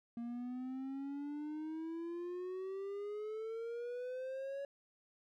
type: exponential sweep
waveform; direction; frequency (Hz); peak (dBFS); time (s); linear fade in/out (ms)
triangle; up; 233.1 to 562; -38; 0.17-4.65; 2
effects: none